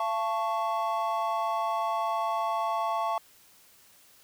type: chord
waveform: triangle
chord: F augmented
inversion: none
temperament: equal with one note detuned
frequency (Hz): 681.3 / 880 / 1108.7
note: F5 / A5 / C#6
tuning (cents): -43 / 0 / 0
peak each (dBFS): -29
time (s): 0-3.18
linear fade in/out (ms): 2
effects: white hiss -58 dBFS RMS until 4.23 s